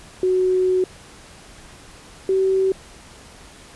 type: tone pair in turn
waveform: sine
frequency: 370 / 381.9 Hz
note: F#4 / G4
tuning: 0 / -45 cents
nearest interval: minor second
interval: 55 cents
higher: second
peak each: -15 dBFS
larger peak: neither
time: 0.23-0.84 / 2.29-2.72 s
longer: first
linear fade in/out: 2 ms
effects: pink hiss -44 dBFS RMS until 3.75 s + resampled to 24000 Hz